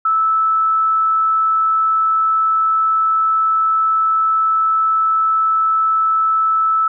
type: tone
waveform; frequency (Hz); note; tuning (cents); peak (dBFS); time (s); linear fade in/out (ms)
sine; 1311; E6; -10; -12; 0.05-6.88; 5
effects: none